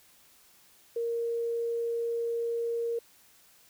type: tone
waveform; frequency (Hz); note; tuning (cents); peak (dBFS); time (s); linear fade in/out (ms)
sine; 466.2; A#4; 0; -28; 0.96-2.99; 5
effects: white hiss -60 dBFS RMS until 3.69 s